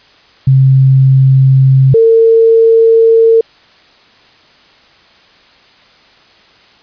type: tone pair in turn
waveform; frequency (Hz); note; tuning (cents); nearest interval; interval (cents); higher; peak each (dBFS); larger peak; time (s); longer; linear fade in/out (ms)
sine; 133.3 / 453.3; C3 / A#4; +33 / -48; octave + major sixth; 2119; second; -3; neither; 0.47-1.94 / 1.94-3.41; neither; 5
effects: white hiss -44 dBFS RMS until 6.82 s + resampled to 11025 Hz